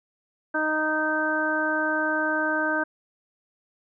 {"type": "harmonic tone", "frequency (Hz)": 310, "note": "D#4", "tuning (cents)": -6, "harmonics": [1, 2, 3, 4, 5], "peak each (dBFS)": [-29, -29, -31, -33, -25], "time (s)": [0.54, 2.84], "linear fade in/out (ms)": 10, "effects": []}